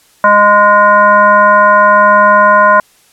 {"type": "tone with frequency modulation", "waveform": "sine", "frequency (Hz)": 1032, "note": "C6", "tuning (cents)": -24, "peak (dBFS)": -3, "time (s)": [0.24, 2.8], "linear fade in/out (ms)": 2, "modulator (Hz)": 413, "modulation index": 1.1, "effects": ["white hiss -48 dBFS RMS until 3.12 s", "low-pass 12000 Hz 12 dB/octave"]}